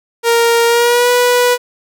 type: tone with pitch glide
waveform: sawtooth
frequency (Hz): 466.2 to 490.5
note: A#4 to B4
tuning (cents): 0 to -12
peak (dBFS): -5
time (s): 0.23-1.58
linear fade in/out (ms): 50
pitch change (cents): +88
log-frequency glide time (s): 0.66-1.1
effects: none